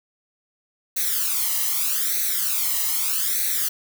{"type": "noise with flanger", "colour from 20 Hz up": "blue", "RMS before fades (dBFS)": -23, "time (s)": [0.96, 3.69], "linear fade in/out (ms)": 10, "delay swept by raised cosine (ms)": [0.49, 1.01], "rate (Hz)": 0.81, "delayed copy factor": 1, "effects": []}